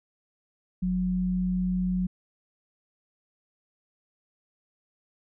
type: tone pair together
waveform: sine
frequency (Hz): 47.53 / 182.6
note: F#1 / F#3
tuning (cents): +47 / -23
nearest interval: octave + major seventh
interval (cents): 2330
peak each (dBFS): -34 / -24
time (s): 0.82-2.07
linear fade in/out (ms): 10
effects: none